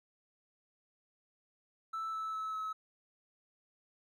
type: tone with pitch steps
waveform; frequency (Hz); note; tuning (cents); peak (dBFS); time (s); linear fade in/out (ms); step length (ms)
triangle; 1319 / 1309.1 / 1299.3 / 1289.6; E6 / E6 / E6 / E6; +1 / -12 / -25 / -38; -33; 1.93-2.73; 10; 200
effects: tanh soft clip ceiling -31 dBFS